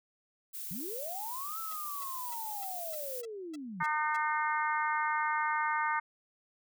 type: noise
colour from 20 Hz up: violet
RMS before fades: -41 dBFS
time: 0.53-3.22 s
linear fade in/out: 20 ms
type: linear two-way sweep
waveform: sine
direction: up then down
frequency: 155.9 to 1333 to 155.9 Hz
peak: -39 dBFS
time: 0.71-3.83 s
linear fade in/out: 0 ms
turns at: 1.59 s
type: tone bursts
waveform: 5% pulse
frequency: 663 Hz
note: E5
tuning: 10 cents sharp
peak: -37 dBFS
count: 9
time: 1.71-4.166 s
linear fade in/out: 5 ms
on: 24 ms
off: 280 ms
type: harmonic tone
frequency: 304.4 Hz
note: D#4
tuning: 38 cents flat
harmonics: 3 / 4 / 5 / 6 / 7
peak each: -32 / -34 / -36 / -38 / -39 dBFS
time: 3.8-6 s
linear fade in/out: 10 ms
effects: none